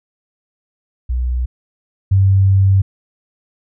sine tone pair in turn, 61.74 / 96.85 Hz, B1 / G2, 0 / -20 cents, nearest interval minor sixth, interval 780 cents, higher second, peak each -15 / -8 dBFS, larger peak second, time 1.09-1.46 / 2.11-2.82 s, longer second, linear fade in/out 10 ms, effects none

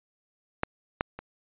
clicks, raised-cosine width 0.5 ms, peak -10 / -9 / -23 dBFS, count 3, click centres 0.634 / 1.009 / 1.19 s, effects resampled to 8000 Hz

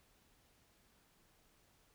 silence, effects pink hiss -71 dBFS RMS until 1.94 s

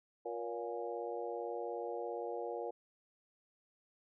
harmonic tone with a mistuned harmonic, 118.2 Hz, A#2, 24 cents sharp, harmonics 3 / 4 / 5 / 6 / 7, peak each -45 / -41 / -45 / -46 / -47 dBFS, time 0.25-2.71 s, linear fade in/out 10 ms, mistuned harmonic 5, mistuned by -62 cents, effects none

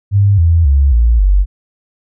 sine tone with pitch steps, 100.3 / 83.37 / 69.3 / 57.61 / 47.89 Hz, G2 / E2 / C#2 / A#1 / G1, +40 / +20 / 0 / -20 / -40 cents, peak -6 dBFS, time 0.11-1.46 s, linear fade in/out 50 ms, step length 270 ms, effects none

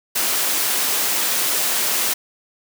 white high-pass noise, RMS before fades -20 dBFS, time 0.15-2.14 s, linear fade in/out 10 ms, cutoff 240 Hz, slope 12 dB/octave, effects none

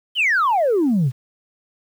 sine exponential sweep, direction down, 3174 to 116.54 Hz, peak -13 dBFS, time 0.15-1.12 s, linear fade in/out 50 ms, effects tanh soft clip ceiling -12 dBFS + 8-bit

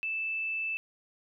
sine tone, 2637 Hz, E7, in tune, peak -30 dBFS, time 0.03-0.77 s, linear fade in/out 0 ms, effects none

